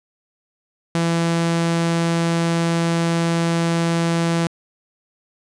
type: tone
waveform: sawtooth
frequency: 167.6 Hz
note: E3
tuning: 29 cents sharp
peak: -13 dBFS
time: 0.95-4.47 s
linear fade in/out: 0 ms
effects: resampled to 22050 Hz